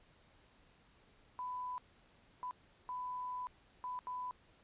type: tone bursts at uneven times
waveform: sine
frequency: 998 Hz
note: B5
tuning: 18 cents sharp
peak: -39 dBFS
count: 5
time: 1.39-1.78 / 2.43-2.51 / 2.89-3.47 / 3.84-3.99 / 4.07-4.31 s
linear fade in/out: 0 ms
effects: pink hiss -67 dBFS RMS until 4.63 s + resampled to 8000 Hz